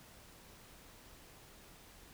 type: silence
effects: pink hiss -58 dBFS RMS until 2.13 s